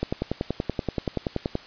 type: click train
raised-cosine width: 2 ms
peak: -11 dBFS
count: 17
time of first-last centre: 0.03-1.554 s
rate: 10.5 Hz
effects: white hiss -45 dBFS RMS until 1.66 s + resampled to 11025 Hz